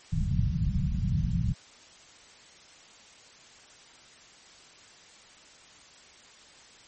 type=low-pass noise; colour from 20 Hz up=white; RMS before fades=-27 dBFS; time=0.12-1.54 s; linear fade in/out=10 ms; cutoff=180 Hz; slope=48 dB/octave; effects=white hiss -53 dBFS RMS until 6.87 s + MP3 32 kbps